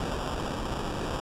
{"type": "noise with sample-and-hold", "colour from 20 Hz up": "pink", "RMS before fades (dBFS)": -32, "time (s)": [0, 1.2], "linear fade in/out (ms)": 2, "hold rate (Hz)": 2100, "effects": ["low-pass 8000 Hz 12 dB/octave"]}